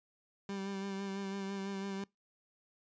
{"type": "tone with vibrato", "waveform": "30% pulse", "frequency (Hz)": 196, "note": "G3", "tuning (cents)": 0, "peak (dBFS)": -35, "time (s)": [0.49, 2.04], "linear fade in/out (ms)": 2, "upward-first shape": "sine", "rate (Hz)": 6, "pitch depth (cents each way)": 26, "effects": ["noise-tail reverb RT60 0.2 s tail -25 dB re dry", "resampled to 16000 Hz"]}